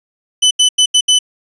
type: tone bursts at uneven times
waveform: sawtooth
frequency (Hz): 3007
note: F#7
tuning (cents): +27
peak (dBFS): -4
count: 5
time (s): 0.42-0.51 / 0.59-0.69 / 0.78-0.86 / 0.94-1.01 / 1.08-1.19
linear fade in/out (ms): 10
effects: resampled to 22050 Hz